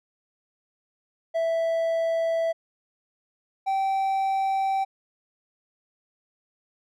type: tone pair in turn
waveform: triangle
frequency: 659.3 / 775.2 Hz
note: E5 / G5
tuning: 0 / -20 cents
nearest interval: minor third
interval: 280 cents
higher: second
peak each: -20 dBFS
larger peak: neither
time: 1.34-2.53 / 3.66-4.85 s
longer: neither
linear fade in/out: 20 ms
effects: none